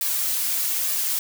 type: noise with flanger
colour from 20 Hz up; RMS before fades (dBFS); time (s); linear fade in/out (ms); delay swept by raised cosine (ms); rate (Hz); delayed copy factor
blue; -24; 0.01-1.19; 2; 1.7 to 4.2; 1.1; +0.5
effects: none

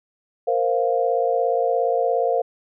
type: chord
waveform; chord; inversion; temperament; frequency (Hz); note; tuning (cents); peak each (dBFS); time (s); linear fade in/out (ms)
sine; Bb suspended second; none; equal; 466.2 / 523.3 / 698.5; Bb4 / C5 / F5; 0 / 0 / 0; -22; 0.47-2.42; 10
effects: none

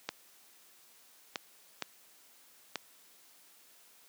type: clicks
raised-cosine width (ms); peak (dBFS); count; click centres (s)
0.2; -16; 4; 0.09 / 1.358 / 1.823 / 2.757
effects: white hiss -61 dBFS RMS until 4.08 s + high-pass 200 Hz 12 dB/octave

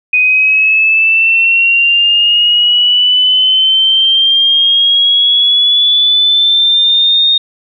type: linear sweep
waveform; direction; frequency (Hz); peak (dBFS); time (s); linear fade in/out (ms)
sine; up; 2489 to 3696; -6; 0.13-7.38; 5
effects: none

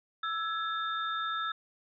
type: tone cluster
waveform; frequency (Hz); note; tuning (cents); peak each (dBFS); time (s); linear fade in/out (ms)
sine; 1324 / 1679 / 3625; E6 / G#6 / A#7; +7 / +18 / -49; -32 / -38 / -39; 0.23-1.52; 5
effects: none

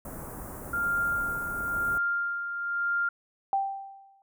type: band-stop noise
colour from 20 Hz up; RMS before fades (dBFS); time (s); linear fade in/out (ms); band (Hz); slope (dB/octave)
pink; -40; 0.05-1.98; 2; 1400 to 9100; 24
type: tone with tremolo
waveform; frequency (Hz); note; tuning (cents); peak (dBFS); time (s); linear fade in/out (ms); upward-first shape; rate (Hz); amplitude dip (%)
sine; 1398; F6; +1; -24; 0.73-3.09; 5; sine; 0.99; 55
type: tone with exponential decay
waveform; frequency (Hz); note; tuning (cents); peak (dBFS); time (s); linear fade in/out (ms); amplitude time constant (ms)
sine; 784; G5; 0; -21; 3.53-4.22; 1; 150
effects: none

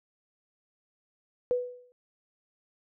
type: tone with exponential decay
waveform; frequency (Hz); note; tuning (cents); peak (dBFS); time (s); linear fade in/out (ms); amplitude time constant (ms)
sine; 493.9; B4; 0; -21; 1.51-1.92; 0; 87
effects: none

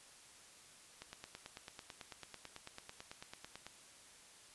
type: click train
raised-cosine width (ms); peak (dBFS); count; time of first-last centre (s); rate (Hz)
0.2; -30; 25; 1.02-3.666; 9.07
effects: white hiss -60 dBFS RMS until 4.54 s + resampled to 24000 Hz

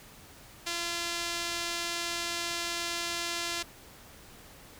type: tone with band-pass filter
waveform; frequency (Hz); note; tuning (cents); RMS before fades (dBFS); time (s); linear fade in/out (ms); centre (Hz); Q
sawtooth; 342.4; F4; -34; -34; 0.66-3.63; 10; 4700; 0.84
effects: pink hiss -52 dBFS RMS until 4.79 s

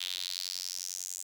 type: tone with high-pass filter sweep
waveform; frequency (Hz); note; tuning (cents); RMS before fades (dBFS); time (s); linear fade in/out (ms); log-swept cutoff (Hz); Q
sawtooth; 91; F#2; -28; -38; 0-1.23; 10; 3400 to 7300; 4
effects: none

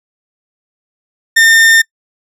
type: tone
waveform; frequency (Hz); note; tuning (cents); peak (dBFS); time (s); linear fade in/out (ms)
40% pulse; 1811; A6; +49; -4; 1.36-1.82; 10
effects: noise-tail reverb RT60 0.1 s tail -26 dB re dry + low-pass 12000 Hz 12 dB/octave

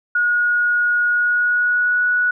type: tone with pitch glide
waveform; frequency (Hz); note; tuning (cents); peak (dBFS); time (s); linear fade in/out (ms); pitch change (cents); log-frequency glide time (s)
sine; 1446 to 1468.7; F#6 to F#6; -40 to -13; -14; 0.15-2.31; 5; +27; 1.09-2.04
effects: none

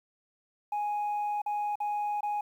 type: tone with dropouts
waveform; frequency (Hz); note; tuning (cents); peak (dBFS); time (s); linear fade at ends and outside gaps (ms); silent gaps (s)
sine; 830.6; G#5; 0; -26; 0.72-2.41; 5; 1.418-1.461 / 1.756-1.802 / 2.208-2.23
effects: tanh soft clip ceiling -27 dBFS + 10-bit

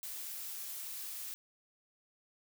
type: noise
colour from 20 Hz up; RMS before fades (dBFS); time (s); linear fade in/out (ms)
blue; -43; 0.03-1.34; 0
effects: none

